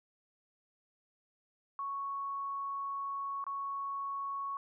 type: tone with dropouts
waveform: sine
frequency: 1108.7 Hz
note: C#6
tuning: in tune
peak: -35 dBFS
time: 1.79-4.57 s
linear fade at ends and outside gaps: 1 ms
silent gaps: 3.441-3.466 s
effects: none